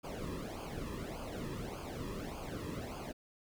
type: noise with flanger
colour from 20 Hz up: brown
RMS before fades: -42 dBFS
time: 0.03-3.13 s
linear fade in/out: 20 ms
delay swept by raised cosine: 0.52 to 1.38 ms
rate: 1.7 Hz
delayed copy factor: -0.85
effects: none